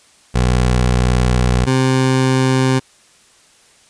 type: tone pair in turn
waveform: 20% pulse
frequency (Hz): 61.74 / 130.82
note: B1 / C3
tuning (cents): 0 / 0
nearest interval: octave + minor second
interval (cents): 1300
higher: second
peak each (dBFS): -7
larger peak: neither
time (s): 0.34-1.66 / 1.66-2.8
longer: first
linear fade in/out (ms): 20
effects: white hiss -50 dBFS RMS until 3.89 s + resampled to 22050 Hz